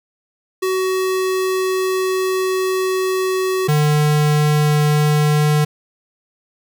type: tone pair in turn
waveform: square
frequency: 375.2 / 149.93 Hz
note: F#4 / D3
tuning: +24 / +36 cents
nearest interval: octave + major third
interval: 1588 cents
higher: first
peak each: -17 / -13 dBFS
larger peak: second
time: 0.62-3.68 / 3.68-5.65 s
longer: first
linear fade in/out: 10 ms
effects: 8-bit